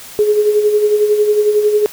sine tone with tremolo, 420.2 Hz, G#4, 20 cents sharp, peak -7 dBFS, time 0.19-1.86 s, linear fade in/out 0 ms, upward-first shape sine, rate 11 Hz, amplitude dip 55%, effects white hiss -34 dBFS RMS until 1.92 s

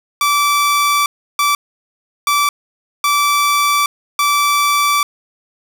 sawtooth tone bursts at uneven times, 1160 Hz, D6, 22 cents flat, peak -8 dBFS, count 5, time 0.21-1.06 / 1.39-1.55 / 2.27-2.49 / 3.04-3.86 / 4.19-5.03 s, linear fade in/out 2 ms, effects none

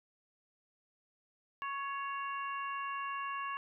harmonic tone with a mistuned harmonic, 554 Hz, C#5, 1 cent flat, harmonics 2 / 3 / 4 / 5, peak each -37 / -44 / -51 / -46 dBFS, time 1.62-3.57 s, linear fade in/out 0 ms, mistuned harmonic 3, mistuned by +21 cents, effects none

